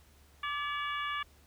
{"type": "harmonic tone with a mistuned harmonic", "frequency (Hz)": 571, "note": "D5", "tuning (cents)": -49, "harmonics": [2, 3, 4, 5, 6], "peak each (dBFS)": [-35, -39, -41, -43, -45], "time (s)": [0.43, 1.23], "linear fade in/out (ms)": 5, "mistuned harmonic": 2, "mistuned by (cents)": 44, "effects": ["added 72 Hz sine -60 dBFS peak until 1.46 s", "pink hiss -64 dBFS RMS until 1.46 s"]}